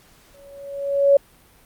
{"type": "tone with exponential growth", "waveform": "sine", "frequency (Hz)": 560, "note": "C#5", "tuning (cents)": 18, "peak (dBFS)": -8, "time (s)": [0.34, 1.17], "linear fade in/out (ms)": 5, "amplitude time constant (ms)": 180, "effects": ["pink hiss -53 dBFS RMS until 1.65 s", "Opus 48 kbps"]}